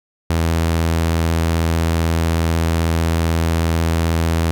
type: tone with vibrato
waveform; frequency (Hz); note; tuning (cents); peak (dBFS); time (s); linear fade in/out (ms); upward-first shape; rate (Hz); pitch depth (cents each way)
sawtooth; 82.4; E2; 0; -11; 0.3-4.51; 0; sine; 16; 14
effects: none